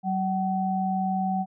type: tone pair together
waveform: sine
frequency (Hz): 189.4 / 756.6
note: F#3 / F#5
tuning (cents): +41 / +38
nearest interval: 2 octaves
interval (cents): 2397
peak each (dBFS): -26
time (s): 0.03-1.46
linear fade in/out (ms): 50
effects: none